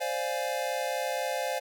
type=chord; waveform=square; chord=D half-diminished seventh; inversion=third; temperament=equal; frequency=523.3 / 587.3 / 698.5 / 830.6 Hz; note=C5 / D5 / F5 / Ab5; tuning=0 / 0 / 0 / 0 cents; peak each=-34 / -36 / -35 / -37 dBFS; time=0-1.6 s; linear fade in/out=20 ms; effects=none